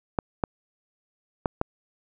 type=clicks; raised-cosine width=1 ms; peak=-9 dBFS; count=4; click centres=0.188 / 0.438 / 1.458 / 1.614 s; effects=none